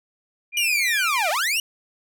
sine tone with pitch glide, 2400 to 2382 Hz, D7 to D7, +37 to +24 cents, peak -24 dBFS, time 0.52-1.32 s, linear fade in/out 50 ms, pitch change -13 cents, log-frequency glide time 0.72-0.82 s
sawtooth linear two-way sweep, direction down then up, 2960 to 587.3 to 2960 Hz, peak -17 dBFS, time 0.57-1.6 s, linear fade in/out 2 ms, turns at 1.3 s
effects none

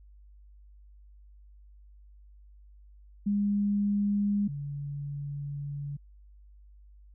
sine tone pair in turn, 203.6 / 142.85 Hz, G#3 / D3, -34 / -48 cents, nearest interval tritone, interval 614 cents, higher first, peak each -24 / -33 dBFS, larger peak first, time 3.26-4.48 / 4.48-5.97 s, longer second, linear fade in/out 10 ms, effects added 50 Hz sine -51 dBFS peak until 7.14 s

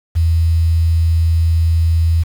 sine tone with quantisation, 82.41 Hz, E2, in tune, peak -10 dBFS, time 0.15-2.24 s, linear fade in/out 20 ms, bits 6, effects none

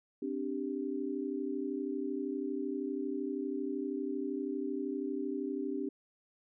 sine chord, C suspended second, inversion none, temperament just, 261.6 / 294.3 / 392.4 Hz, C4 / D4 / G4, 0 / +4 / +2 cents, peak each -38 / -37 / -38 dBFS, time 0.22-5.89 s, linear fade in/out 5 ms, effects none

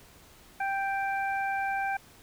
harmonic tone, 785 Hz, G5, 2 cents sharp, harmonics 1 / 2 / 3, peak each -29 / -33 / -38 dBFS, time 0.6-1.97 s, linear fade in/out 5 ms, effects pink hiss -55 dBFS RMS until 2.22 s

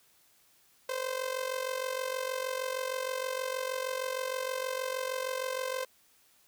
sawtooth tone with amplitude modulation, 518 Hz, C5, 17 cents flat, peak -25 dBFS, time 0.89-5.85 s, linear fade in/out 5 ms, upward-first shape sine, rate 46.4 Hz, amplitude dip 75%, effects white hiss -65 dBFS RMS until 6.47 s

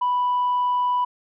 sine tone, 987.8 Hz, B5, in tune, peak -17 dBFS, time 0.01-1.05 s, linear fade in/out 10 ms, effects tanh soft clip ceiling -16 dBFS

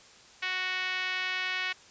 5% pulse tone with band-pass filter, 370 Hz, F#4, in tune, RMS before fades -32 dBFS, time 0.42-1.73 s, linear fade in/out 10 ms, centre 2100 Hz, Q 1.6, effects white hiss -54 dBFS RMS until 1.9 s + resampled to 16000 Hz

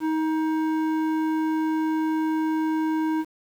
square tone with low-pass filter, 315.5 Hz, D#4, 24 cents sharp, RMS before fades -24 dBFS, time 0-3.25 s, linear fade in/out 50 ms, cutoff 1300 Hz, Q 0.85, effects 8-bit

